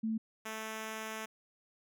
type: tone pair in turn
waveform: sine / 5% pulse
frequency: 221.6 / 219.4 Hz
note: A3 / A3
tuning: +13 / -5 cents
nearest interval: unison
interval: 18 cents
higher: first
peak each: -31 / -28 dBFS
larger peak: second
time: 0.03-0.18 / 0.45-1.26 s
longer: second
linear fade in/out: 10 ms
effects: none